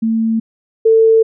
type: tone pair in turn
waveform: sine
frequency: 224.4 / 447.2 Hz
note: A3 / A4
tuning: +34 / +28 cents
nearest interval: octave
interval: 1194 cents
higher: second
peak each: -12 / -6 dBFS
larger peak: second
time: 0.02-0.4 / 0.85-1.23 s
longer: neither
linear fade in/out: 10 ms
effects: none